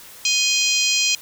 harmonic tone with a mistuned harmonic, 830.6 Hz, G#5, in tune, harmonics 3 / 4 / 5 / 6 / 7 / 8 / 9, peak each -22 / -23 / -24 / -25 / -25 / -26 / -27 dBFS, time 0.25-1.15 s, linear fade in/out 2 ms, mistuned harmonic 4, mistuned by -75 cents, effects white hiss -42 dBFS RMS until 1.21 s

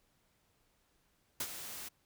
white noise with ADSR envelope, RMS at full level -35 dBFS, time 1.4-1.89 s, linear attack 5 ms, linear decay 59 ms, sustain -10 dB, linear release 13 ms, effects pink hiss -74 dBFS RMS until 2.05 s

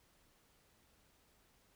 silence, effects pink hiss -71 dBFS RMS until 1.75 s

